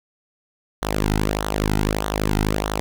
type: tone with flanger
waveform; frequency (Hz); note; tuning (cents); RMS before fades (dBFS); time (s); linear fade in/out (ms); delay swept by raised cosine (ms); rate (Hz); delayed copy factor
sawtooth; 51.91; G#1; 0; -22; 0.82-2.8; 0; 0.4 to 1.8; 1.6; -0.75
effects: none